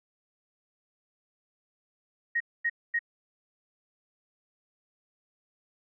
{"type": "tone bursts", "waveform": "sine", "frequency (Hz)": 1875, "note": "A#6", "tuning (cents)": 10, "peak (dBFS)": -24, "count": 3, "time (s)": [2.35, 2.992], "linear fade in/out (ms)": 10, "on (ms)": 54, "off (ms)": 240, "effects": []}